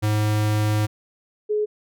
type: tone pair in turn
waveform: square / sine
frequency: 106.3 / 422.4 Hz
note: G#2 / G#4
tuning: +41 / +29 cents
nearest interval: 2 octaves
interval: 2388 cents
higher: second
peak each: -19 / -19 dBFS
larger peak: neither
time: 0.02-0.87 / 1.49-1.66 s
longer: first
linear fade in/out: 20 ms
effects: none